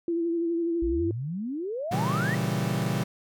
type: tone with vibrato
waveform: sine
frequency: 336.9 Hz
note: E4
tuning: 38 cents sharp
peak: -24 dBFS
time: 0.08-1.11 s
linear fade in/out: 2 ms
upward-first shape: sine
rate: 12 Hz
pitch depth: 32 cents each way
type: exponential sweep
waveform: sine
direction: up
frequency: 51.91 to 1975.5 Hz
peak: -29 dBFS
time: 0.82-2.35 s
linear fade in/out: 5 ms
type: chord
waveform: 40% pulse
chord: A# diminished seventh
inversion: none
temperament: equal with one note detuned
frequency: 117.69 / 138.59 / 164.81 / 196 Hz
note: A#2 / C#3 / E3 / G3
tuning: +17 / 0 / 0 / 0 cents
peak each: -30 dBFS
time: 1.91-3.04 s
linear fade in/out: 10 ms
effects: none